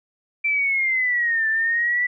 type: linear two-way sweep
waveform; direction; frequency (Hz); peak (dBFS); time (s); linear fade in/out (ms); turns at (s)
sine; down then up; 2348 to 1761 to 1978; -18; 0.44-2.07; 10; 1.48
effects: none